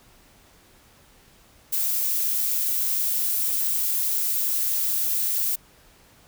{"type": "noise", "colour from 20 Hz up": "violet", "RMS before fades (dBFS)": -24, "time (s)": [1.72, 5.56], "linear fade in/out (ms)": 10, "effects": ["pink hiss -55 dBFS RMS until 6.27 s"]}